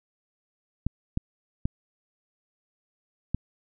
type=clicks; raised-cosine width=5 ms; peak=-13 dBFS; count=4; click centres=0.866 / 1.174 / 1.655 / 3.346 s; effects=none